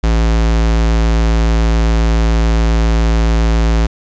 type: tone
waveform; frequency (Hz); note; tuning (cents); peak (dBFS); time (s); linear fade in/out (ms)
square; 55.8; A1; +25; -10; 0.03-3.87; 10
effects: resampled to 16000 Hz + 8-bit